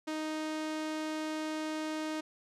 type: tone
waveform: sawtooth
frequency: 311.1 Hz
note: D#4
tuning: in tune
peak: -30 dBFS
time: 0.07-2.21 s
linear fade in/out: 10 ms
effects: low-pass 8000 Hz 12 dB/octave